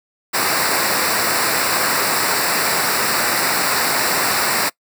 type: noise with comb filter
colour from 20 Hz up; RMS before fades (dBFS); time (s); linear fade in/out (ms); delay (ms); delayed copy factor
pink; -18; 0.33-4.7; 20; 0.31; -0.75
effects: noise-tail reverb RT60 0.1 s tail -23 dB re dry + high-pass 150 Hz 12 dB/octave